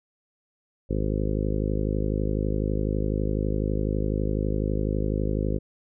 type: harmonic tone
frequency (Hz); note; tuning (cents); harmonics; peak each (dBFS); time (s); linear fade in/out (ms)
52; G#1; +3; 1 / 2 / 3 / 4 / 5 / 6 / 7 / 8 / 9 / 10; -27 / -30 / -32 / -33 / -34 / -35 / -35 / -36 / -37 / -37; 0.89-5.59; 20
effects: none